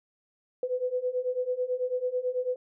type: beating tone pair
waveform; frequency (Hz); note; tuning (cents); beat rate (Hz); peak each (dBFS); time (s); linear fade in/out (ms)
sine; 496.6 / 505.7; B4 / B4; +9 / +41; 9.1; -31 / -29; 0.63-2.56; 2
effects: none